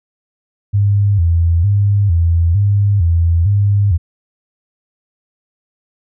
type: tone with vibrato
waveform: sine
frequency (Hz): 92.4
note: F#2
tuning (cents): -2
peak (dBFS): -9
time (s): 0.73-3.98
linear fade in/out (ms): 20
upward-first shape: square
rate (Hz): 1.1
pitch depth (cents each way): 160
effects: none